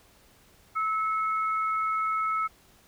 sine tone pair together, 1300 / 2184 Hz, E6 / C#7, -24 / -26 cents, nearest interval major sixth, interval 898 cents, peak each -25 / -36 dBFS, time 0.75-2.48 s, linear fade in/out 20 ms, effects pink hiss -59 dBFS RMS until 2.87 s

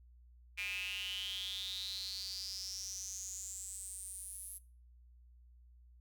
square tone with high-pass filter sweep, 95.8 Hz, G2, 39 cents flat, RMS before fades -43 dBFS, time 0.57-4.59 s, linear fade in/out 20 ms, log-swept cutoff 2400 to 11000 Hz, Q 9.7, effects noise-tail reverb RT60 0.4 s tail -20 dB re dry + added 60 Hz sine -58 dBFS peak until 6 s

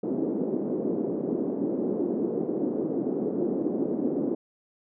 white band-pass noise, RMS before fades -28 dBFS, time 0.03-4.35 s, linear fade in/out 5 ms, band 220 to 390 Hz, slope 24 dB/octave, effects none

